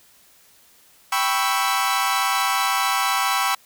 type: chord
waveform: sawtooth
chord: C# half-diminished seventh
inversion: second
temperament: equal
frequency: 784 / 987.8 / 1108.7 / 1318.5 Hz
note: G5 / B5 / C#6 / E6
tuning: 0 / 0 / 0 / 0 cents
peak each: -21 dBFS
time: 1.12-3.55 s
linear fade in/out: 5 ms
effects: white hiss -54 dBFS RMS until 3.65 s